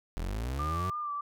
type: linear sweep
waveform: 35% pulse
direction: up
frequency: 38.89 to 94.6 Hz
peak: -30 dBFS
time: 0.17-0.9 s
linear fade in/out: 0 ms
type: tone with vibrato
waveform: sine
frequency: 1183 Hz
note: D6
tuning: 12 cents sharp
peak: -32 dBFS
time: 0.59-1.21 s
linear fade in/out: 5 ms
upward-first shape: sine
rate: 3.2 Hz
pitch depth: 39 cents each way
effects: none